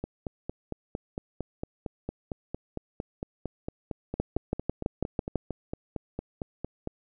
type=two click trains; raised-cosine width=2 ms; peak=-19 / -13 dBFS; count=31 / 8; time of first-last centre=0.04-6.874 / 4.2-5.357 s; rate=4.39 / 6.05 Hz; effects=none